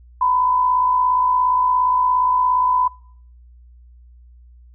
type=tone pair together; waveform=sine; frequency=946.8 / 1004 Hz; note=A#5 / B5; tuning=+27 / +28 cents; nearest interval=minor second; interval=101 cents; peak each=-24 / -14 dBFS; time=0.21-2.88 s; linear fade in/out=5 ms; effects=noise-tail reverb RT60 0.6 s tail -25 dB re dry + added 60 Hz sine -43 dBFS peak until 4.74 s